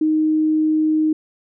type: tone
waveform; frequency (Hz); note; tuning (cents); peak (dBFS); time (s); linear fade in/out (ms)
sine; 311.1; D#4; 0; -14; 0.01-1.13; 5
effects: none